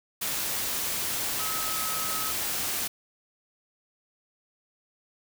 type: tone in noise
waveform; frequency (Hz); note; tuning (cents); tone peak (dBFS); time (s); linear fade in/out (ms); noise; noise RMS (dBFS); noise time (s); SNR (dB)
sine; 1281; E6; -50; -35; 1.39-2.32; 10; white; -30; 0.21-2.88; -8
effects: none